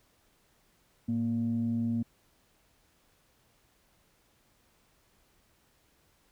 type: tone pair together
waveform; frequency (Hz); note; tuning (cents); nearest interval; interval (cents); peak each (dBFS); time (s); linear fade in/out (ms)
sine; 110 / 233.1; A2 / A#3; 0 / 0; octave + minor second; 1300; -33 / -27; 1.08-2.03; 10
effects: tanh soft clip ceiling -22 dBFS + pink hiss -68 dBFS RMS until 6.31 s